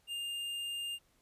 sine tone with tanh clipping, 2808 Hz, F7, 9 cents sharp, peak -38 dBFS, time 0.07-0.99 s, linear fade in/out 50 ms, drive 13 dB, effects pink hiss -71 dBFS RMS until 1.21 s + resampled to 32000 Hz

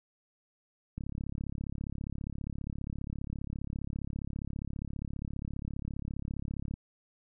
click train, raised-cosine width 5 ms, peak -25 dBFS, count 202, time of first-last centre 0.98-6.739 s, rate 34.9 Hz, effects none

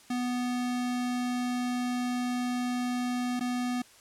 square tone with dropouts, 246.9 Hz, B3, in tune, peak -29 dBFS, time 0.1-3.82 s, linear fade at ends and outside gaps 5 ms, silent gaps 3.396-3.407 s, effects white hiss -56 dBFS RMS until 4 s + low-pass 10000 Hz 12 dB/octave

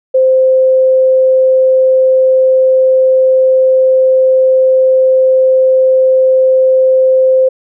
sine tone, 521 Hz, C5, 7 cents flat, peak -5 dBFS, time 0.14-7.49 s, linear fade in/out 10 ms, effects none

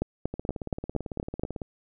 two click trains, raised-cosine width 2 ms, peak -20 / -13 dBFS, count 24 / 7, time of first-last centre 0.34-1.618 / 0.02-1.435 s, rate 18 / 4.24 Hz, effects none

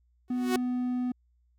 sawtooth tone with exponential growth, 370 Hz, F#4, in tune, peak -19 dBFS, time 0.28-0.56 s, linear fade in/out 1 ms, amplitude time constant 59 ms
triangle tone, 249 Hz, B3, 14 cents sharp, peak -25 dBFS, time 0.3-1.12 s, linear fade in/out 5 ms
effects added 60 Hz sine -64 dBFS peak until 1.58 s

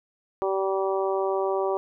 harmonic tone, 192.9 Hz, G3, 28 cents flat, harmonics 2 / 3 / 4 / 5 / 6, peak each -25 / -29 / -31 / -33 / -35 dBFS, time 0.42-1.77 s, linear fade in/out 0 ms, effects none

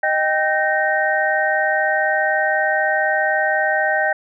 sine tone cluster, 621 / 786 / 1545 / 1857 Hz, D#5 / G5 / G6 / A#6, -3 / +4 / -26 / -7 cents, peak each -21 dBFS, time 0.03-4.13 s, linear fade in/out 5 ms, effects none

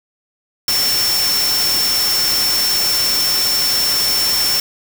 sine tone in noise, 5410 Hz, E8, 44 cents sharp, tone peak -15 dBFS, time 0.68-4.6 s, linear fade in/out 2 ms, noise white, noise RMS -20 dBFS, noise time 0.68-4.6 s, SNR +2 dB, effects none

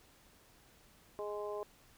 harmonic tone, 207.7 Hz, G#3, in tune, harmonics 2 / 3 / 4 / 5, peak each -40 / -43 / -49 / -47 dBFS, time 1.19-1.63 s, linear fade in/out 0 ms, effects pink hiss -64 dBFS RMS until 1.97 s

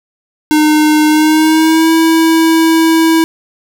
square tone with pitch glide, 305.2 to 325.2 Hz, D#4 to E4, -33 to -23 cents, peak -7 dBFS, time 0.51-3.24 s, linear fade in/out 0 ms, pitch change +110 cents, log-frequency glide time 1.07-1.92 s, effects none

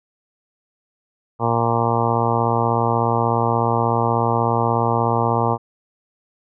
harmonic tone, 116.54 Hz, A#2, in tune, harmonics 1 / 2 / 3 / 4 / 5 / 6 / 7 / 8 / 9 / 10, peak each -22 / -26 / -28 / -24 / -28 / -26 / -24 / -24 / -26 / -28 dBFS, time 1.39-5.58 s, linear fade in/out 50 ms, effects none

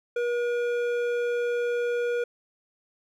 sine tone with hard clipping, 480 Hz, B4, 49 cents flat, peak -26 dBFS, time 0.16-2.24 s, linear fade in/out 5 ms, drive 10 dB, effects none

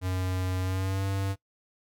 square tone with pitch glide, 92.5 to 97.44 Hz, F#2 to G2, 0 to -10 cents, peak -28 dBFS, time 0.01-1.36 s, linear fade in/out 50 ms, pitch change +90 cents, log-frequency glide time 0.61-1.05 s, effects noise-tail reverb RT60 0.1 s tail -19 dB re dry

